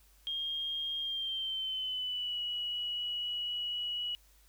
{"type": "tone with pitch glide", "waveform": "sine", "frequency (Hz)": [3228, 2926], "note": ["G#7", "F#7"], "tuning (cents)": [-50, -20], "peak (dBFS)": -33, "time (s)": [0.27, 4.15], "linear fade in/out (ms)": 0, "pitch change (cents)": -170, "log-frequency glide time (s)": [0.99, 2.4], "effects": ["added 50 Hz sine -62 dBFS peak until 4.48 s", "white hiss -66 dBFS RMS until 4.48 s"]}